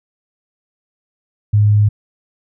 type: tone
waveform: sine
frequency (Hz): 104.5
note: G#2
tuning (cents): +11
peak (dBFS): -8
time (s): 1.53-1.89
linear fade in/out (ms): 10
effects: none